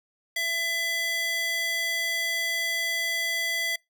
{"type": "tone with high-pass filter", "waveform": "square", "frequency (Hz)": 669, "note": "E5", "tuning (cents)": 25, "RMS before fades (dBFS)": -28, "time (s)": [0.36, 3.76], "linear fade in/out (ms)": 5, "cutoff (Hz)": 2100, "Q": 1.7, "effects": ["noise-tail reverb RT60 0.2 s tail -25 dB re dry"]}